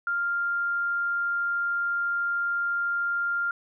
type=tone; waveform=sine; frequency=1396.9 Hz; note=F6; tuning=in tune; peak=-24 dBFS; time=0.07-3.51 s; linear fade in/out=2 ms; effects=none